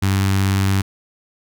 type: tone with notch filter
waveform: sawtooth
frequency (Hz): 97.2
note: G2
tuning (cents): -14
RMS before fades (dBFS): -17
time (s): 0.02-0.82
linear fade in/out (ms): 10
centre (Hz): 540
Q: 0.8
effects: none